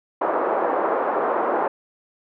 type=band-pass noise; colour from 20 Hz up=pink; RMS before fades=-22 dBFS; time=0.21-1.68 s; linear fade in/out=5 ms; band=380 to 1200 Hz; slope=24 dB/octave; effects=none